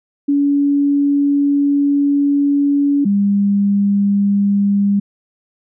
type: tone pair in turn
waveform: sine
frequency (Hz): 284.1 / 200.9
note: C#4 / G3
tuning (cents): +43 / +43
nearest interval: tritone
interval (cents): 600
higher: first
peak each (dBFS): -11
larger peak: neither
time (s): 0.28-3.05 / 3.05-5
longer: first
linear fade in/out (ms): 10
effects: none